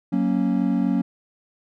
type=chord; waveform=triangle; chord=F# major; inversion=none; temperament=equal; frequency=185 / 233.1 / 277.2 Hz; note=F#3 / A#3 / C#4; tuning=0 / 0 / 0 cents; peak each=-21 dBFS; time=0.12-1.02 s; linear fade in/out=10 ms; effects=none